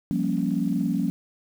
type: chord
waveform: sine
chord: G half-diminished seventh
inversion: third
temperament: equal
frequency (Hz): 174.61 / 196 / 233.1 / 277.2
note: F3 / G3 / Bb3 / Db4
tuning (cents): 0 / 0 / 0 / 0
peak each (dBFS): -27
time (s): 0.11-1.1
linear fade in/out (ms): 0
effects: tanh soft clip ceiling -11 dBFS + 8-bit